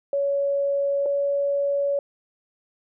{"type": "tone pair in turn", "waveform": "sine", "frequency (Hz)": [561, 564.1], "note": ["C#5", "C#5"], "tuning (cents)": [21, 30], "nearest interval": "unison", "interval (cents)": 9, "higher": "second", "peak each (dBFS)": -20, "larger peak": "neither", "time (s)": [[0.13, 1.06], [1.06, 1.99]], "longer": "neither", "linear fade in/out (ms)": 2, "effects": []}